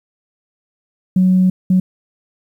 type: tone bursts at uneven times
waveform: sine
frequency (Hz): 185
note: F#3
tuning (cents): 0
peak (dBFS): -8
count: 2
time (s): 1.16-1.5 / 1.7-1.8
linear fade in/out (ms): 5
effects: tanh soft clip ceiling -4 dBFS + 8-bit